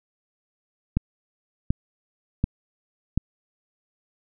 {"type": "click train", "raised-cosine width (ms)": 5, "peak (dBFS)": -8, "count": 4, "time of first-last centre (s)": [0.97, 3.176], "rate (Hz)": 1.36, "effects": []}